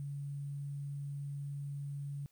sine tone with sample-and-hold, 141.8 Hz, C#3, 40 cents sharp, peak -38 dBFS, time 0-2.26 s, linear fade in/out 0 ms, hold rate 8820 Hz, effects white hiss -73 dBFS RMS until 2.31 s

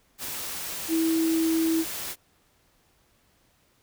sine tone in noise, 325.1 Hz, E4, 24 cents flat, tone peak -21 dBFS, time 0.88-1.85 s, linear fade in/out 50 ms, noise white, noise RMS -34 dBFS, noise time 0.18-2.16 s, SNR +10 dB, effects pink hiss -65 dBFS RMS until 3.82 s

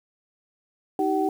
sine tone cluster, 314.9 / 388.1 / 759 Hz, D#4 / G4 / F#5, +21 / -17 / +44 cents, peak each -25 dBFS, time 0.99-1.29 s, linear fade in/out 2 ms, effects 8-bit

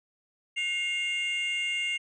triangle tone pair together, 2146 / 2794 Hz, C7 / F7, +43 / 0 cents, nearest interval perfect fourth, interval 457 cents, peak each -27 dBFS, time 0.56-1.98 s, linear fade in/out 20 ms, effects tanh soft clip ceiling -23 dBFS + resampled to 22050 Hz

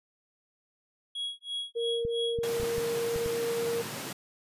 triangle tone with tremolo, 3322 Hz, G#7, in tune, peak -29 dBFS, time 1.15-2.47 s, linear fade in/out 5 ms, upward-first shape sine, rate 3 Hz, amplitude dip 100%
sine tone, 466.2 Hz, A#4, in tune, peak -28 dBFS, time 1.75-3.83 s, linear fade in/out 20 ms
clicks, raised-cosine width 5 ms, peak -25 dBFS, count 7, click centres 2.051 / 2.388 / 2.6 / 2.632 / 2.782 / 3.161 / 3.261 s
pink high-pass noise, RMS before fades -38 dBFS, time 2.43-4.13 s, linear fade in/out 5 ms, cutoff 110 Hz, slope 48 dB/octave
effects resampled to 32000 Hz

